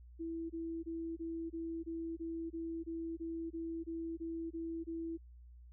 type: tone bursts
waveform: sine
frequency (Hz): 329.6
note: E4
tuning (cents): 0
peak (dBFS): -38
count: 15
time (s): 0.19-5.176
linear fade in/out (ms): 20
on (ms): 310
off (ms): 24
effects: added 60 Hz sine -53 dBFS peak until 5.72 s